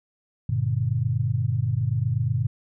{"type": "chord", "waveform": "sine", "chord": "G minor", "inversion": "none", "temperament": "equal with one note detuned", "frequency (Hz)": [98, 118.85, 146.83], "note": ["G2", "Bb2", "D3"], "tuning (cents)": [0, 34, 0], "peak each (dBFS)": [-27, -23, -28], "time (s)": [0.49, 2.47], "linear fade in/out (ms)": 5, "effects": []}